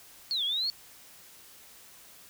sine exponential two-way sweep, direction down then up, 4484 to 3223 to 4484 Hz, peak -27 dBFS, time 0.31-0.7 s, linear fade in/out 0 ms, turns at 0.44 s, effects white hiss -53 dBFS RMS until 2.29 s

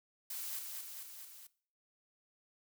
blue noise with echo, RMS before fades -42 dBFS, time 0.3-0.59 s, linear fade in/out 5 ms, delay 220 ms, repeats 4, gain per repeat -3 dB, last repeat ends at 1.47 s, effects noise-tail reverb RT60 0.5 s tail -20 dB re dry

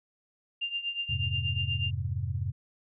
sine tone with tremolo, 2794 Hz, F7, in tune, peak -27 dBFS, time 0.61-1.91 s, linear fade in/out 10 ms, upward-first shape triangle, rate 8.3 Hz, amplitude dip 85%
sine chord, F minor, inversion none, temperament equal, 87.31 / 103.83 / 130.81 Hz, F2 / Ab2 / C3, 0 / 0 / 0 cents, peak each -33 / -33 / -34 dBFS, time 1.09-2.52 s, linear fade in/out 10 ms
effects none

